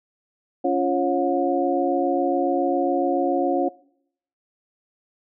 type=tone cluster; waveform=sine; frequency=280 / 347.2 / 547 / 721 Hz; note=C#4 / F4 / C#5 / F#5; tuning=+18 / -10 / -23 / -45 cents; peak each=-24 dBFS; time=0.64-3.69 s; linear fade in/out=10 ms; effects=noise-tail reverb RT60 0.7 s tail -22 dB re dry